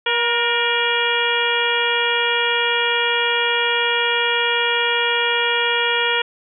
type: harmonic tone with a mistuned harmonic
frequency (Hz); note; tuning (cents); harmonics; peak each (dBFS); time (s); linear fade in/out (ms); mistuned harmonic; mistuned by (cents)
474.6; A#4; +31; 1 / 2 / 3 / 4 / 5 / 6 / 7; -24 / -24 / -24 / -24 / -24 / -24 / -24; 0.06-6.22; 5; 4; -46
effects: none